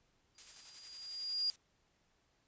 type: tone with exponential growth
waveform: sine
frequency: 4831 Hz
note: D8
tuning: 48 cents sharp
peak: -30 dBFS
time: 0.35-1.5 s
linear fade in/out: 0 ms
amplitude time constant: 250 ms
type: noise with tremolo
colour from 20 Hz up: blue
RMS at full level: -49 dBFS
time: 0.38-1.56 s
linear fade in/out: 2 ms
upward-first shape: square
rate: 11 Hz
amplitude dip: 35%
effects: pink hiss -75 dBFS RMS until 2.47 s + resampled to 16000 Hz